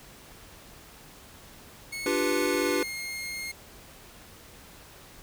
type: tone with pitch glide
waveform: sawtooth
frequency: 2193 to 2138 Hz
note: C#7 to C7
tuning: -19 to +37 cents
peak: -30 dBFS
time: 1.92-3.52 s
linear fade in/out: 10 ms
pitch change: -44 cents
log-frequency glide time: 2.47-2.85 s
type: chord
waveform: square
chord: G dominant seventh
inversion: second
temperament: equal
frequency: 293.7 / 349.2 / 392 / 493.9 Hz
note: D4 / F4 / G4 / B4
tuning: 0 / 0 / 0 / 0 cents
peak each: -31 dBFS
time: 2.06-2.83 s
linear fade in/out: 2 ms
effects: pink hiss -50 dBFS RMS until 5.22 s